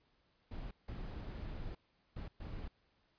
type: noise bursts at uneven times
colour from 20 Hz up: brown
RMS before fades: -44 dBFS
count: 4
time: 0.51-0.71 / 0.88-1.75 / 2.16-2.28 / 2.4-2.68 s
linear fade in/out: 5 ms
effects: pink hiss -75 dBFS RMS until 3.18 s + resampled to 11025 Hz